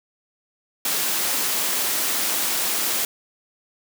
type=high-pass noise; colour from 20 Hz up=white; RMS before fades=-23 dBFS; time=0.85-3.05 s; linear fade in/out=2 ms; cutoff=180 Hz; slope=24 dB/octave; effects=none